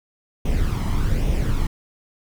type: noise with flanger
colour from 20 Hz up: brown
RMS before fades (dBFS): -20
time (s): 0.45-1.67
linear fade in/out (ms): 5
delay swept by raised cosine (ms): 0.33 to 1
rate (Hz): 1.2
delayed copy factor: +0.55
effects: none